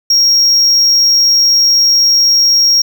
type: tone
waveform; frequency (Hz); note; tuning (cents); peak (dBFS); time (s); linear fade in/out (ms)
triangle; 5588; F8; 0; -5; 0.1-2.82; 5
effects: none